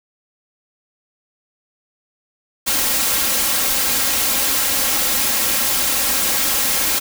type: noise with comb filter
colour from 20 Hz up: white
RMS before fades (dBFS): -18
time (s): 2.66-7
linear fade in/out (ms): 20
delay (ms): 3.7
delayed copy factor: +0.6
effects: none